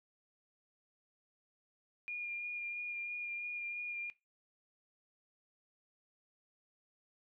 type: tone with vibrato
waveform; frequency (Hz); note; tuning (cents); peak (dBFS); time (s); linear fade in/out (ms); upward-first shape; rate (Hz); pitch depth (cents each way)
sine; 2419; D#7; -49; -38; 2.08-4.1; 0; sine; 3; 14
effects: noise-tail reverb RT60 0.2 s tail -18 dB re dry